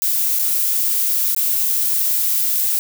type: noise with dropouts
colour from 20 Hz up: violet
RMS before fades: -18 dBFS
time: 0.02-2.79 s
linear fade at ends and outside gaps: 0 ms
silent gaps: 0.388-0.393 / 1.348-1.364 s
effects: none